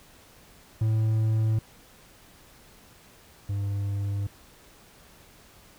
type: tone pair in turn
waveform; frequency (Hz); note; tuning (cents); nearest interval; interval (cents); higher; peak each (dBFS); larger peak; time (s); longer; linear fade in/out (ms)
triangle; 110 / 100.2; A2 / G2; 0 / +38; major second; 162; first; -19 / -24; first; 0.81-1.59 / 3.49-4.27; neither; 5
effects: pink hiss -54 dBFS RMS until 5.78 s